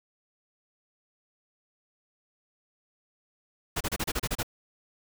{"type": "noise bursts", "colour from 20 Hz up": "pink", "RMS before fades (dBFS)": -29, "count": 9, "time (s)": [3.76, 4.431], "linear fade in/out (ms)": 10, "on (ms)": 47, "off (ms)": 31, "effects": []}